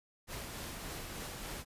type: noise with tremolo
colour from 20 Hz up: pink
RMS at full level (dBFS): -42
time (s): 0.27-1.65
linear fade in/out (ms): 50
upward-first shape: triangle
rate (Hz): 3.4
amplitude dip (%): 30
effects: resampled to 32000 Hz